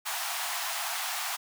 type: high-pass noise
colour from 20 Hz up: pink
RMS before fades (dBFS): -33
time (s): 0.05-1.37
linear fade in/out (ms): 20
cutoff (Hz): 670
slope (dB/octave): 96
effects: none